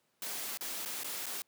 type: noise with dropouts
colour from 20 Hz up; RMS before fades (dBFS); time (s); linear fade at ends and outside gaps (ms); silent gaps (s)
white; -39; 0.22-1.42; 1; 0.573-0.609 / 0.851-0.858 / 1.034-1.044 / 1.259-1.265
effects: pink hiss -75 dBFS RMS until 1.47 s + high-pass 200 Hz 12 dB/octave